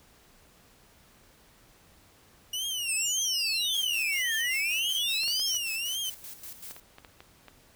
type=tone with vibrato; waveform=sawtooth; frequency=2893 Hz; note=F#7; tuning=40 cents flat; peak=-27 dBFS; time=2.53-6.1 s; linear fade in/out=5 ms; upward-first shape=triangle; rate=1.8 Hz; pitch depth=210 cents each way
type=exponential two-way sweep; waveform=sine; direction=down then up; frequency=8870 to 1743 to 5950 Hz; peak=-28 dBFS; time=2.88-5.58 s; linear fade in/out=10 ms; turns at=4.35 s
type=noise with tremolo; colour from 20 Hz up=blue; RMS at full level=-42 dBFS; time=3.74-6.8 s; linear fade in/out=2 ms; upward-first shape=square; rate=5.2 Hz; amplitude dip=65%
type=clicks; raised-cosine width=0.3 ms; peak=-30 dBFS; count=10; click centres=5.235 / 5.28 / 5.397 / 5.547 / 6.71 / 6.765 / 6.984 / 7.048 / 7.205 / 7.483 s
effects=pink hiss -59 dBFS RMS until 7.75 s